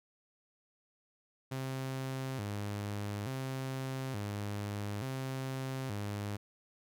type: tone with vibrato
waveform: sawtooth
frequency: 116.54 Hz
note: A#2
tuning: in tune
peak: -32 dBFS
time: 1.51-6.37 s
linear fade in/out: 10 ms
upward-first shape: square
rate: 0.57 Hz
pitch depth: 220 cents each way
effects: none